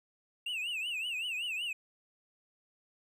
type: tone with vibrato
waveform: triangle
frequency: 2716 Hz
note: F7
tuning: 49 cents flat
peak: -32 dBFS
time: 0.46-1.73 s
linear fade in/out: 5 ms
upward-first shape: triangle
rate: 5.3 Hz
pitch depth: 190 cents each way
effects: none